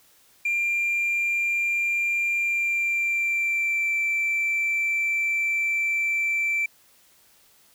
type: tone with pitch glide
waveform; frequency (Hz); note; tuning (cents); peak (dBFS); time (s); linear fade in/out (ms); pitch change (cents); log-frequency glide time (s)
triangle; 2385 to 2337; D7 to D7; +26 to -9; -19; 0.45-6.66; 5; -35; 2.37-3.96
effects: tanh soft clip ceiling -17 dBFS + white hiss -58 dBFS RMS until 7.74 s